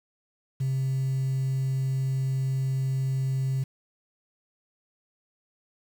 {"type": "tone", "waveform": "sine", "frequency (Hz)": 133, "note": "C3", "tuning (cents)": 29, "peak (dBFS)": -22, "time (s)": [0.6, 3.64], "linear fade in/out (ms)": 10, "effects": ["tanh soft clip ceiling -22 dBFS", "8-bit"]}